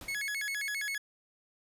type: noise with exponential decay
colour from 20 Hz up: pink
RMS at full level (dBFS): -44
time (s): 0.01-0.37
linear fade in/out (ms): 2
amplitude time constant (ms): 78
type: tone with vibrato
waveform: 40% pulse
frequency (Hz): 1922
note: B6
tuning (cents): -48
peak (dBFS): -32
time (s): 0.08-0.98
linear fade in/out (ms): 5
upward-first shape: square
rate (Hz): 7.5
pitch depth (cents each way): 230
effects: resampled to 32000 Hz